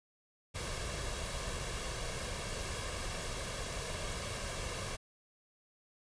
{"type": "noise with comb filter", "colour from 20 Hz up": "pink", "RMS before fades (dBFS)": -39, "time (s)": [0.54, 4.97], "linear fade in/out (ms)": 20, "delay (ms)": 1.8, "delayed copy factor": 0.55, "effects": ["resampled to 22050 Hz"]}